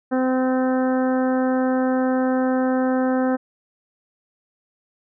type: harmonic tone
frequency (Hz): 257.8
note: C4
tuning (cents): -26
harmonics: 1 / 2 / 3 / 4 / 5 / 6 / 7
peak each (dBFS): -19 / -23 / -28 / -35 / -34 / -34 / -40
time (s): 0.11-3.37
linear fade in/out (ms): 20
effects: none